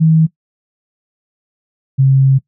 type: tone pair in turn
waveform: sine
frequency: 160 / 134.54 Hz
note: D#3 / C3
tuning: +49 / +49 cents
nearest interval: minor third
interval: 300 cents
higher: first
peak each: -6 dBFS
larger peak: neither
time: 0-0.27 / 1.98-2.39 s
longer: second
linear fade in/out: 20 ms
effects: noise-tail reverb RT60 0.1 s tail -20 dB re dry